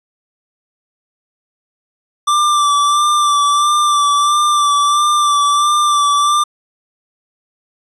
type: tone with vibrato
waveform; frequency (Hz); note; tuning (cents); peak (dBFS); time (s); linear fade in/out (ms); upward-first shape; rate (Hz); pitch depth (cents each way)
square; 1174.7; D6; 0; -11; 2.27-6.44; 10; sine; 1.5; 29
effects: resampled to 24000 Hz

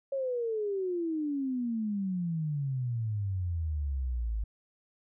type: exponential sweep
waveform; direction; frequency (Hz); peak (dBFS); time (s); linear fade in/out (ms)
sine; down; 554.4 to 51.91; -29; 0.12-4.44; 5
effects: none

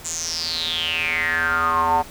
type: tone with band-pass filter sweep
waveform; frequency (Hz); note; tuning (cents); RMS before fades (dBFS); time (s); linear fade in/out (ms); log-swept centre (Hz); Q
square; 82.41; E2; 0; -22; 0.04-2.03; 20; 7400 to 820; 9.3
effects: pink hiss -41 dBFS RMS until 2.1 s

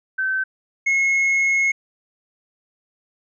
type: tone pair in turn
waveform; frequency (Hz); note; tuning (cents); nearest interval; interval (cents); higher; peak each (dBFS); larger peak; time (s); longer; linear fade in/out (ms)
sine / triangle; 1539 / 2171; G6 / C#7; -32 / -37; tritone; 595; second; -19 / -14; second; 0.18-0.44 / 0.86-1.72; second; 10
effects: resampled to 22050 Hz

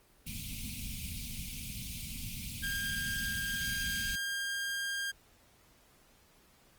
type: band-stop noise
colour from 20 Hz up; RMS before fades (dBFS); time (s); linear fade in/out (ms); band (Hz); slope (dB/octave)
pink; -40; 0.26-4.16; 10; 260 to 2200; 96
type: tone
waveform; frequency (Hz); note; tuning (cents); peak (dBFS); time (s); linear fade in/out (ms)
sawtooth; 1607; G6; +43; -30; 2.62-5.12; 20
effects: pink hiss -64 dBFS RMS until 6.78 s + Opus 24 kbps

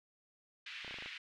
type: band-pass noise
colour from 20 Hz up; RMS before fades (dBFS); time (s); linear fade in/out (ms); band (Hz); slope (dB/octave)
white; -47; 0.66-1.18; 5; 1700 to 3200; 24
type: clicks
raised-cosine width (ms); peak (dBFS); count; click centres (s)
1; -37; 7; 0.847 / 0.879 / 0.91 / 0.942 / 0.986 / 1.024 / 1.06
effects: none

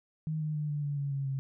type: tone with pitch steps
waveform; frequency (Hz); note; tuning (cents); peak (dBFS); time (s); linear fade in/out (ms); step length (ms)
sine; 156.5 / 153.28 / 150.12 / 147.04 / 144.01 / 141.05 / 138.14 / 135.3; D#3 / D#3 / D3 / D3 / D3 / C#3 / C#3 / C#3; +10 / -26 / +38 / +2 / -34 / +30 / -6 / -42; -30; 0.27-1.39; 0; 140
effects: none

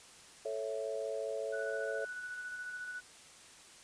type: chord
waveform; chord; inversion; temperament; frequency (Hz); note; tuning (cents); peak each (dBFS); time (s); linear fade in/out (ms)
sine; A major; none; equal; 440 / 554.4 / 659.3; A4 / C#5 / E5; 0 / 0 / 0; -39 / -39 / -41; 0.45-2.05; 5
type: tone with tremolo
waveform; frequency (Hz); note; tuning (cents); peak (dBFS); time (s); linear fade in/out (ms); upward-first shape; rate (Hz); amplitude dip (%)
sine; 1480; F#6; 0; -39; 1.52-3.01; 20; square; 14; 30
effects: white hiss -56 dBFS RMS until 3.83 s + resampled to 22050 Hz

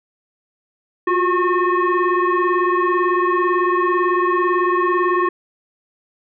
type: tone with frequency modulation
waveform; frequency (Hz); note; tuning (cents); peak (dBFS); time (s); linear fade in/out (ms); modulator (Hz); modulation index
sine; 370; F#4; 0; -14; 1.07-5.29; 5; 722; 1.7
effects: none

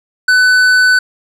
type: tone with tanh clipping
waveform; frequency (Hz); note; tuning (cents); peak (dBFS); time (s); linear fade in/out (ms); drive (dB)
sine; 1500; F#6; +23; -8; 0.28-0.99; 5; 11
effects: none

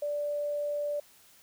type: tone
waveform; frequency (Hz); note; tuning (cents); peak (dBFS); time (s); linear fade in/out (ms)
sine; 585; D5; -7; -29; 0.02-1; 5
effects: white hiss -59 dBFS RMS until 1.42 s

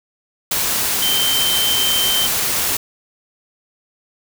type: tone in noise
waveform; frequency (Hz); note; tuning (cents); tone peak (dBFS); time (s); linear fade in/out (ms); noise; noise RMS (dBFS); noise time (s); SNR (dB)
sine; 3111; G7; -14; -17; 1.02-2.27; 5; white; -19; 0.51-2.77; -1
effects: none

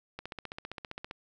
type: click train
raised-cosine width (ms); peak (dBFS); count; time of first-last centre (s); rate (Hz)
0.3; -23; 15; 0.19-1.111; 15.2
effects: none

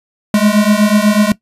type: beating tone pair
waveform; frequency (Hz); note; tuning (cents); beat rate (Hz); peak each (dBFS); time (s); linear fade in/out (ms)
square; 205.8 / 213.9; G#3 / A3; -16 / -49; 8.1; -12; 0.34-1.32; 2
effects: noise-tail reverb RT60 0.1 s tail -18 dB re dry + resampled to 32000 Hz

